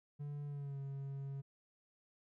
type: tone with pitch glide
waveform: triangle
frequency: 145.1 to 137.83 Hz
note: D3 to C#3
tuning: -21 to -10 cents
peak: -39 dBFS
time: 0.19-1.42 s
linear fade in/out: 20 ms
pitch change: -89 cents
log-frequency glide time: 0.46-0.79 s
effects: none